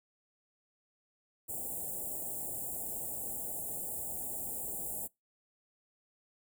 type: band-stop noise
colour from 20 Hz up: white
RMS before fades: -39 dBFS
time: 1.48-5.08 s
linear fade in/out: 20 ms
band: 850 to 7300 Hz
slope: 96 dB/octave
effects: noise-tail reverb RT60 0.2 s tail -24 dB re dry